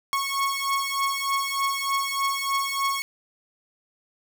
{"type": "beating tone pair", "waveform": "sawtooth", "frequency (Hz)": [1099, 1102.3], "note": ["C#6", "C#6"], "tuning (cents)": [-15, -10], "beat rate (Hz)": 3.3, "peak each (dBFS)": -23, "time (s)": [0.13, 3.02], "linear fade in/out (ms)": 0, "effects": []}